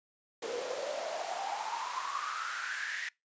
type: noise with high-pass filter sweep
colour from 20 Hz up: pink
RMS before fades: -37 dBFS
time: 0.42-3.09 s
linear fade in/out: 5 ms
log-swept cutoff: 440 to 1900 Hz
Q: 9.3
effects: noise-tail reverb RT60 0.2 s tail -24 dB re dry + resampled to 16000 Hz